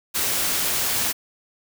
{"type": "noise", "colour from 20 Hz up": "white", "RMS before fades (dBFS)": -23, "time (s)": [0.14, 1.13], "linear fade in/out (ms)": 20, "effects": []}